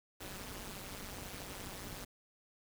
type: noise with amplitude modulation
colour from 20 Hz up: pink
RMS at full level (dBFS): -42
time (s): 0.2-2.05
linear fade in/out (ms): 10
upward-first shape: sine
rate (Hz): 194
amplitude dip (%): 95
effects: none